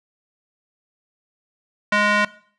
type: tone with band-pass filter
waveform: square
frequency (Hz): 207.7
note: G#3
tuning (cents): 0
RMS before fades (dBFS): -18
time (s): 1.92-2.25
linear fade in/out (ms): 5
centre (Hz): 1700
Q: 1.5
effects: noise-tail reverb RT60 0.5 s tail -19 dB re dry + resampled to 22050 Hz